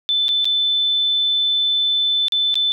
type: tone with dropouts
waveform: sine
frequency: 3520 Hz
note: A7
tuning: in tune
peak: -15 dBFS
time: 0.09-2.72 s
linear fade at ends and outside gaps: 0 ms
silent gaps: 0.283-0.29 / 0.445-0.454 / 2.283-2.322 / 2.542-2.555 s
effects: none